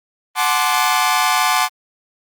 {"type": "chord", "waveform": "sawtooth", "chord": "D dominant seventh", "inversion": "first", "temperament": "equal with one note detuned", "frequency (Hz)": [740, 863.4, 1046.5, 1174.7], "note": ["F#5", "A5", "C6", "D6"], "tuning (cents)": [0, -33, 0, 0], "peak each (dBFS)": -16, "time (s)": [0.35, 1.69], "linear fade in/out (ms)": 50, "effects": ["Opus 32 kbps"]}